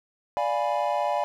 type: chord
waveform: triangle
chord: D diminished seventh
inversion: none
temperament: equal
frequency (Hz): 587.3 / 698.5 / 830.6 / 987.8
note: D5 / F5 / Ab5 / Cb6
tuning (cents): 0 / 0 / 0 / 0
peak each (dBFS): -26 / -27 / -26 / -29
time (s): 0.37-1.24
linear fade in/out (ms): 0
effects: none